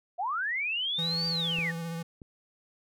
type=linear two-way sweep; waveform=sine; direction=up then down; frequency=655 to 4694 to 1709 Hz; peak=-28 dBFS; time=0.18-1.72 s; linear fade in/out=20 ms; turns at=1.27 s
type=tone with vibrato; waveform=square; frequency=166.6 Hz; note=E3; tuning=19 cents sharp; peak=-34 dBFS; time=0.98-2.03 s; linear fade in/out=10 ms; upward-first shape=triangle; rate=15 Hz; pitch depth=29 cents each way
type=clicks; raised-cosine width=3 ms; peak=-30 / -33 dBFS; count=2; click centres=1.587 / 2.218 s
effects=none